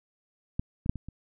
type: clicks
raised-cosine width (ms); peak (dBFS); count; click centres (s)
5; -16 / -22 / -9 / -24 / -28; 5; 0.595 / 0.861 / 0.895 / 0.957 / 1.086
effects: none